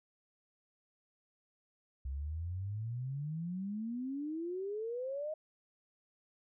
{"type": "exponential sweep", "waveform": "sine", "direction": "up", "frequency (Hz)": [64.6, 632], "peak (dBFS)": -36, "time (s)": [2.05, 5.34], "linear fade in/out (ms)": 5, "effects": []}